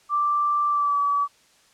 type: tone with pitch glide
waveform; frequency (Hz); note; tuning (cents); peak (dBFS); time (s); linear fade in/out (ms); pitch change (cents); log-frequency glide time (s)
sine; 1174.7 to 1145.2; D6 to D6; 0 to -44; -19; 0.09-1.28; 50; -44; 0.68-0.99
effects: white hiss -58 dBFS RMS until 1.73 s + low-pass 8000 Hz 12 dB/octave